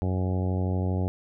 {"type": "harmonic tone", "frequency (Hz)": 92.5, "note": "F#2", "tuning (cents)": 0, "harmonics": [1, 2, 3, 4, 5, 6, 7, 8, 9], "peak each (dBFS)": [-25, -31, -35, -37, -39, -41, -42, -43, -44], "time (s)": [0.02, 1.08], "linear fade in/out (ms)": 0, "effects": []}